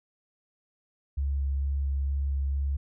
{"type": "tone with vibrato", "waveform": "sine", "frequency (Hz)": 69.2, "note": "C#2", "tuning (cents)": -2, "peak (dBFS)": -25, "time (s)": [1.17, 2.77], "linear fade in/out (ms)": 10, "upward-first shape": "square", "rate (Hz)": 2.2, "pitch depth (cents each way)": 9, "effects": []}